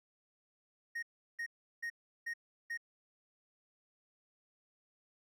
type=tone bursts; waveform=triangle; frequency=1864.7 Hz; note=A#6; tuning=in tune; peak=-35 dBFS; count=5; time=0.95-2.775 s; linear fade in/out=10 ms; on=77 ms; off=360 ms; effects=none